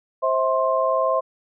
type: tone cluster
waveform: sine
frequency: 527 / 648 / 1054 Hz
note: C5 / E5 / C6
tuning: +12 / -30 / +12 cents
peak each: -22 dBFS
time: 0.22-1.21 s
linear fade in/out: 20 ms
effects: none